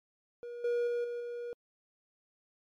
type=tone with level steps; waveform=triangle; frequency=478.6 Hz; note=A#4; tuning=46 cents sharp; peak=-38 / -26 / -28 / -33 / -35 dBFS; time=0.43-1.53 s; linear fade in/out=0 ms; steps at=0.64 / 0.87 / 1.04 / 1.2 s; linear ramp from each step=5 ms; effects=MP3 96 kbps